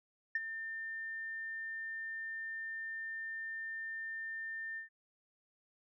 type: tone with ADSR envelope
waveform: sine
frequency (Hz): 1800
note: A6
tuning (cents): +39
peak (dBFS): -28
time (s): 0.35-4.89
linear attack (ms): 4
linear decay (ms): 31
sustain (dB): -11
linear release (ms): 120
effects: tanh soft clip ceiling -24 dBFS